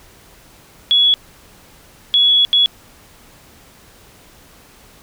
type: tone bursts at uneven times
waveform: sine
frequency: 3374 Hz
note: G#7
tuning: 27 cents sharp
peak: -9 dBFS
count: 3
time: 0.91-1.14 / 2.14-2.45 / 2.53-2.66 s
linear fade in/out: 0 ms
effects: pink hiss -46 dBFS RMS until 5.02 s